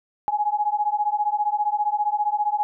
sine beating tone pair, 829 / 844 Hz, G#5 / G#5, -3 / +28 cents, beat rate 15 Hz, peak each -23 dBFS, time 0.28-2.63 s, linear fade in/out 0 ms, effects none

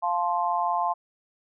sine chord, F major, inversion none, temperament just, 698.5 / 873.1 / 1047.7 Hz, F5 / A5 / C6, 0 / -14 / +2 cents, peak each -27 dBFS, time 0.02-0.94 s, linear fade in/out 20 ms, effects none

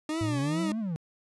40% pulse tone with vibrato, 302.2 Hz, D4, 50 cents sharp, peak -28 dBFS, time 0.09-0.72 s, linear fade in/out 2 ms, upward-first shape triangle, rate 2.4 Hz, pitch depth 170 cents each way
triangle exponential two-way sweep, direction up then down, 103.83 to 230.7 to 153 Hz, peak -27 dBFS, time 0.21-0.96 s, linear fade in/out 0 ms, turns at 0.79 s
effects resampled to 24000 Hz

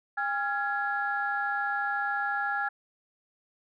sine tone cluster, 810 / 1384 / 1676 Hz, G#5 / F6 / G#6, -43 / -16 / +15 cents, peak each -31 dBFS, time 0.17-2.69 s, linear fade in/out 10 ms, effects tanh soft clip ceiling -17 dBFS

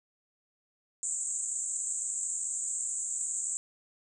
pink band-pass noise, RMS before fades -34 dBFS, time 1.03-3.57 s, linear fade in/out 0 ms, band 7100 to 8200 Hz, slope 96 dB/octave, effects none

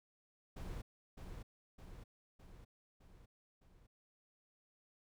brown noise with echo, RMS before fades -45 dBFS, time 0.56-0.82 s, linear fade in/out 10 ms, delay 610 ms, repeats 5, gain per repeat -4 dB, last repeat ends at 3.87 s, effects none

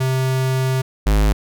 square tone pair in turn, 130.81 / 51.91 Hz, C3 / G#1, 0 / 0 cents, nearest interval octave + major third, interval 1600 cents, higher first, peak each -17 / -13 dBFS, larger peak second, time 0-0.82 / 1.06-1.33 s, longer first, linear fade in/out 10 ms, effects none

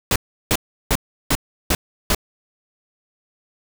pink noise bursts, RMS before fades -17 dBFS, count 6, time 0.11-2.148 s, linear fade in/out 2 ms, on 48 ms, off 350 ms, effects none

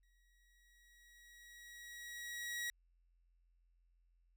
sawtooth tone with exponential growth, 1911 Hz, A#6, 43 cents sharp, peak -35 dBFS, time 0.03-2.7 s, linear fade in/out 1 ms, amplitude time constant 580 ms, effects added 43 Hz sine -70 dBFS peak until 4.36 s

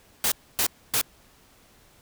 white noise bursts, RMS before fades -23 dBFS, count 3, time 0.24-1.014 s, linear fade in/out 2 ms, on 78 ms, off 270 ms, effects pink hiss -57 dBFS RMS until 2.01 s

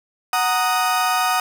35% pulse chord, D# minor, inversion first, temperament equal, 740 / 932.3 / 1244.5 Hz, F#5 / A#5 / D#6, 0 / 0 / 0 cents, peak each -19 / -23 / -19 dBFS, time 0.33-1.4 s, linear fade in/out 2 ms, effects none

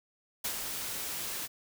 white noise with ADSR envelope, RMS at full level -32 dBFS, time 0.44-1.48 s, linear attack 10 ms, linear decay 69 ms, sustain -5 dB, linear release 30 ms, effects none

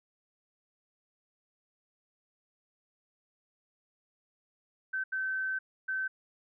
sine tone bursts at uneven times, 1538 Hz, G6, 33 cents flat, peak -30 dBFS, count 3, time 4.93-5.04 / 5.12-5.59 / 5.88-6.08 s, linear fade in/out 10 ms, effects none

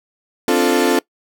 35% pulse chord, D minor seventh, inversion third, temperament equal, 261.6 / 293.7 / 349.2 / 440 Hz, C4 / D4 / F4 / A4, 0 / 0 / 0 / 0 cents, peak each -17 / -19 / -16 / -16 dBFS, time 0.48-0.99 s, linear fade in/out 2 ms, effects noise-tail reverb RT60 0.1 s tail -22 dB re dry

